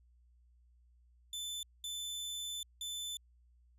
sawtooth tone bursts at uneven times, 3520 Hz, A7, in tune, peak -36 dBFS, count 3, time 1.33-1.63 / 1.84-2.63 / 2.81-3.17 s, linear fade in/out 2 ms, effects added 60 Hz sine -63 dBFS peak until 3.78 s + resampled to 32000 Hz

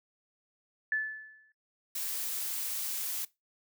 sine tone with exponential decay, 1739 Hz, A6, 21 cents flat, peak -25 dBFS, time 0.92-1.52 s, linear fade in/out 2 ms, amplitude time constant 130 ms
blue noise, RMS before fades -35 dBFS, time 1.95-3.25 s, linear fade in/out 5 ms
effects noise-tail reverb RT60 0.2 s tail -20 dB re dry

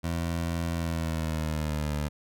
20% pulse tone with pitch glide, 84 to 74.4 Hz, E2 to D2, +33 to +23 cents, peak -23 dBFS, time 0.03-2.09 s, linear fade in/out 20 ms, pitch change -210 cents, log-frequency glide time 0.75-1.94 s, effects none

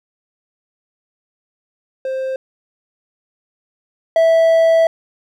triangle tone pair in turn, 526 / 655.9 Hz, C5 / E5, +9 / -9 cents, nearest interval major third, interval 382 cents, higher second, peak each -17 / -7 dBFS, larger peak second, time 2.05-2.36 / 4.16-4.87 s, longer second, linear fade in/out 2 ms, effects none

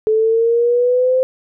sine linear sweep, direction up, 432 to 520 Hz, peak -11 dBFS, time 0.07-1.23 s, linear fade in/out 0 ms, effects none

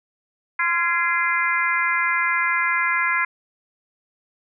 harmonic tone with a mistuned harmonic, 344.6 Hz, F4, 23 cents flat, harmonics 3 / 4 / 5 / 6 / 7, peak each -25 / -26 / -24 / -22 / -30 dBFS, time 0.59-3.25 s, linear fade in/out 5 ms, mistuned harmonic 5, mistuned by -52 cents, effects none

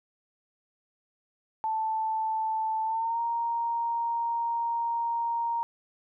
sine tone with pitch glide, 880 to 932.3 Hz, A5 to A#5, 0 to 0 cents, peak -26 dBFS, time 1.64-5.63 s, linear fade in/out 0 ms, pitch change +100 cents, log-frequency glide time 2.84-3.2 s, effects none

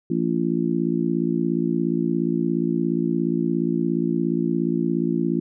harmonic tone, 57.1 Hz, A#1, 35 cents flat, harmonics 3 / 4 / 5 / 6, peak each -25 / -25 / -25 / -25 dBFS, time 0.1-5.4 s, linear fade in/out 5 ms, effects none

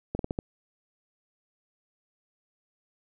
slowing click train, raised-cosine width 2 ms, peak -16 dBFS, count 5, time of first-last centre 0.15-0.389 s, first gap 42 ms, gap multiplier 1.24, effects none

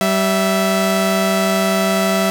sawtooth tone pair together, 193.1 / 659.9 Hz, G3 / E5, -26 / +2 cents, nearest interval octave + major sixth, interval 2128 cents, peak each -13 dBFS, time 0.01-2.3 s, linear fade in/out 0 ms, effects none

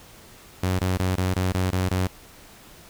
sawtooth tone bursts, 92.5 Hz, F#2, in tune, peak -17 dBFS, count 8, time 0.63-2.071 s, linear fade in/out 5 ms, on 160 ms, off 23 ms, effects pink hiss -48 dBFS RMS until 2.89 s

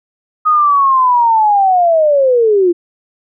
sine linear sweep, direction down, 1256 to 336.5 Hz, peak -7 dBFS, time 0.45-2.73 s, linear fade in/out 20 ms, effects none

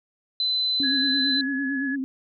sine tone, 4030 Hz, B7, 34 cents sharp, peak -21 dBFS, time 0.4-1.41 s, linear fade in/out 2 ms
sine tone with vibrato, 270 Hz, C#4, 45 cents flat, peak -25 dBFS, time 0.8-2.04 s, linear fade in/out 0 ms, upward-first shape sine, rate 8.9 Hz, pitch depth 68 cents each way
sine tone with pitch glide, 1673 to 1696.4 Hz, G#6 to G#6, +12 to +36 cents, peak -28 dBFS, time 0.83-1.96 s, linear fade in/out 10 ms, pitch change +24 cents, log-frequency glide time 1-1.59 s
effects none

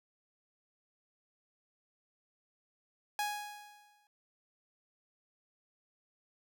sawtooth tone with exponential decay, 830.6 Hz, G#5, in tune, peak -27 dBFS, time 3.19-4.07 s, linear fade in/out 1 ms, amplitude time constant 190 ms, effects none

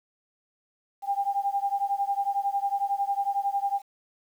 sine beating tone pair, 794 / 805 Hz, G5 / G5, +22 / +46 cents, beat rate 11 Hz, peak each -27 / -28 dBFS, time 1.02-3.82 s, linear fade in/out 50 ms, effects 9-bit

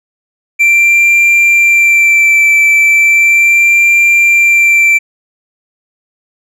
triangle tone with vibrato, 2349 Hz, D7, in tune, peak -3 dBFS, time 0.59-4.99 s, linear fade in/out 20 ms, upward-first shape sine, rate 0.36 Hz, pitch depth 17 cents each way, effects none

